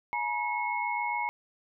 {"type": "tone cluster", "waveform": "sine", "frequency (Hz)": [847, 954, 2179], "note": ["G#5", "A#5", "C#7"], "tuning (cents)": [34, 40, -30], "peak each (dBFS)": [-34, -31, -33], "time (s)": [0.13, 1.29], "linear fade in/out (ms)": 0, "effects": []}